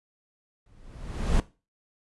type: noise with exponential growth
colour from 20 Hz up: brown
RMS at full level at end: -19 dBFS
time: 0.66-1.4 s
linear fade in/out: 2 ms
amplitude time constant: 160 ms
effects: noise-tail reverb RT60 0.3 s tail -18 dB re dry + resampled to 24000 Hz